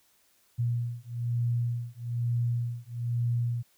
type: beating tone pair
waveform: sine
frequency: 118.7 / 119.8 Hz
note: A#2 / A#2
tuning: +32 / +48 cents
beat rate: 1.1 Hz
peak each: -30 dBFS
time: 0.58-3.63 s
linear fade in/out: 20 ms
effects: white hiss -66 dBFS RMS until 3.77 s